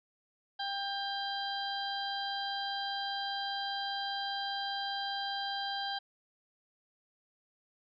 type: harmonic tone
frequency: 795 Hz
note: G5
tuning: 24 cents sharp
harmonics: 1 / 2 / 4 / 5 / 6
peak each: -37 / -41 / -40 / -42 / -45 dBFS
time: 0.59-5.99 s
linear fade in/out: 10 ms
effects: none